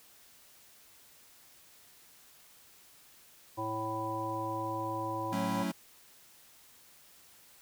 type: harmonic tone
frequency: 110 Hz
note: A2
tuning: in tune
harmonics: 1 / 3 / 5 / 7 / 9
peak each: -42 / -39 / -41 / -42 / -36 dBFS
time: 3.57-5.64 s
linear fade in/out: 20 ms
type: chord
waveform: square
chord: F# minor seventh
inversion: none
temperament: equal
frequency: 185 / 220 / 277.2 / 329.6 Hz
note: F#3 / A3 / C#4 / E4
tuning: 0 / 0 / 0 / 0 cents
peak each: -36 / -38 / -38 / -42 dBFS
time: 5.32-5.72 s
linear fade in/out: 10 ms
effects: white hiss -59 dBFS RMS until 7.61 s